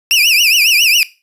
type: tone with vibrato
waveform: 30% pulse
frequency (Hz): 2638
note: E7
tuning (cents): +1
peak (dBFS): -5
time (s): 0.11-1.03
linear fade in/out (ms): 0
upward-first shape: triangle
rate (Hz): 7.3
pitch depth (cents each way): 220
effects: noise-tail reverb RT60 0.3 s tail -19 dB re dry + resampled to 32000 Hz